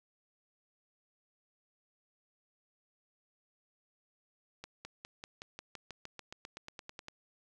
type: accelerating click train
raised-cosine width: 0.2 ms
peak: -27 dBFS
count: 18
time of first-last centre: 4.64-7.084 s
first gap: 210 ms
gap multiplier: 0.95
effects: none